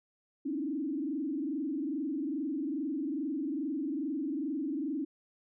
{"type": "tone with frequency modulation", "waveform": "sine", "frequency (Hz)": 293.7, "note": "D4", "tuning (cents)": 0, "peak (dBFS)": -31, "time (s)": [0.45, 5.05], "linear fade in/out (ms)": 10, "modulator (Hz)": 22.4, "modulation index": 1.5, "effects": []}